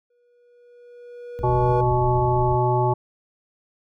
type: tone with exponential growth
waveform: triangle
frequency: 483.4 Hz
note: B4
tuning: 37 cents flat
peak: -20 dBFS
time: 0.1-1.81 s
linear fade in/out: 5 ms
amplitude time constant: 370 ms
type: low-pass noise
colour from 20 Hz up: pink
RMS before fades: -30 dBFS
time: 1.39-2.56 s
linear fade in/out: 0 ms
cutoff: 110 Hz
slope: 12 dB/octave
type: harmonic tone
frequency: 123.47 Hz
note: B2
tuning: in tune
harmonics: 1 / 3 / 5 / 7 / 9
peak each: -21 / -23 / -28 / -22 / -31 dBFS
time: 1.43-2.94 s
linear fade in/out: 10 ms
effects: none